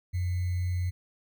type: tone with sample-and-hold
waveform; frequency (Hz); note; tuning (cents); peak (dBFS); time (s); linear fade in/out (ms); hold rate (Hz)
sine; 89.6; F2; +45; -26; 0.13-0.91; 20; 2100
effects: none